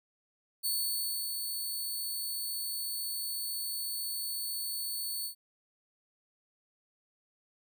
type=tone with ADSR envelope; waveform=5% pulse; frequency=4446 Hz; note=C#8; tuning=4 cents sharp; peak=-22 dBFS; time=0.63-5.35 s; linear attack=26 ms; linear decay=630 ms; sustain=-5 dB; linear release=98 ms; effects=none